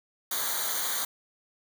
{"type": "noise with comb filter", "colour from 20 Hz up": "white", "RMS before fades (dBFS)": -30, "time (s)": [0.31, 1.05], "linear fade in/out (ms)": 5, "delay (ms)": 0.38, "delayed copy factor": -0.95, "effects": []}